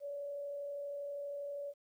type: tone with frequency modulation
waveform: sine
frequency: 570 Hz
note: C#5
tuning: 48 cents sharp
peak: -39 dBFS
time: 0-1.74 s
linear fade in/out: 50 ms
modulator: 32.5 Hz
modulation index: 0.24
effects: 12-bit